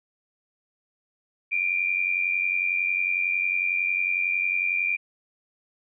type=tone pair together; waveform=sine; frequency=2349 / 2440 Hz; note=D7 / D#7; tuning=0 / -34 cents; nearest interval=minor second; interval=66 cents; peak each=-25 dBFS; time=1.51-4.97 s; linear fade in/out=20 ms; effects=none